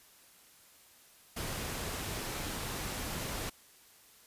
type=noise; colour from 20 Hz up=pink; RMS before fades=-38 dBFS; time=1.36-3.5 s; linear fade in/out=10 ms; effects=white hiss -60 dBFS RMS until 4.26 s + resampled to 32000 Hz